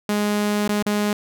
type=tone with dropouts; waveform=sawtooth; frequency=207.7 Hz; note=G#3; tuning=in tune; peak=-15 dBFS; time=0.09-1.13 s; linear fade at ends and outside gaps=2 ms; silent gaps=0.678-0.691 / 0.825-0.863 s; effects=none